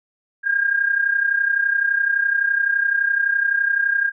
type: tone with amplitude modulation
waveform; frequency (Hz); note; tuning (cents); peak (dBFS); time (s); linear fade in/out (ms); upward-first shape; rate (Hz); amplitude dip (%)
sine; 1614; G#6; -50; -13; 0.43-4.12; 50; sine; 31.8; 70
effects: none